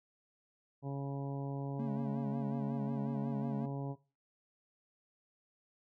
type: harmonic tone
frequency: 138.9 Hz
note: C#3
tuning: 4 cents sharp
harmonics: 1 / 2 / 3 / 4 / 5 / 6 / 7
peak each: -37 / -43 / -47 / -49 / -51 / -53 / -54 dBFS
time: 0.82-3.96 s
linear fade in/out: 50 ms
type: tone with vibrato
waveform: triangle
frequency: 220 Hz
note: A3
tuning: in tune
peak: -34 dBFS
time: 1.79-3.66 s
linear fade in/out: 5 ms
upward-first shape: sine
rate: 5.5 Hz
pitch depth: 110 cents each way
effects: noise-tail reverb RT60 0.3 s tail -17 dB re dry